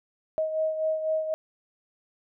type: beating tone pair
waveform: sine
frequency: 630 / 634 Hz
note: D#5 / D#5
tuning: +21 / +32 cents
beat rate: 4 Hz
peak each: -25 / -33 dBFS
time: 0.38-1.34 s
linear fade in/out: 0 ms
effects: none